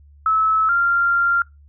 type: tone pair in turn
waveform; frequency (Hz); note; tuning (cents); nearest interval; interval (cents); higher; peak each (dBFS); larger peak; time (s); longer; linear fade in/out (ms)
sine; 1300 / 1388.3; E6 / F6; -24 / -11; minor second; 113; second; -14; neither; 0.26-0.69 / 0.69-1.42; second; 2
effects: noise-tail reverb RT60 0.2 s tail -25 dB re dry + added 72 Hz sine -45 dBFS peak until 1.68 s